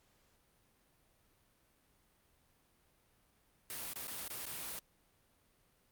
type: noise with dropouts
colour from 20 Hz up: white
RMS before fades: -43 dBFS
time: 3.7-4.79 s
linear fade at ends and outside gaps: 2 ms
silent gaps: 3.934-3.958 / 4.072-4.079 / 4.281-4.301 / 4.456-4.464 s
effects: pink hiss -72 dBFS RMS until 5.91 s + Opus 48 kbps